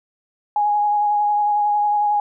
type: tone with vibrato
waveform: sine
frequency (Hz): 830.6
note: G#5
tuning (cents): 0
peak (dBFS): -15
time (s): 0.56-2.2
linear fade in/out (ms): 2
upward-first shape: sine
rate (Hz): 11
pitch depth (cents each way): 16
effects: none